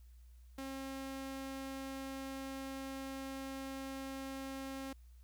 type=tone; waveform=sawtooth; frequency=269 Hz; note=C4; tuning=48 cents sharp; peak=-38 dBFS; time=0.58-4.93 s; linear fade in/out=5 ms; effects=added 60 Hz sine -55 dBFS peak until 5.23 s + white hiss -75 dBFS RMS until 5.23 s